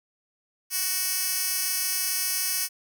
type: tone with high-pass filter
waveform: 10% pulse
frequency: 372.8 Hz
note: F#4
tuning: 13 cents sharp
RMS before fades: -27 dBFS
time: 0.7-2.69 s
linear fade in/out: 50 ms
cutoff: 6300 Hz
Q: 0.51
effects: none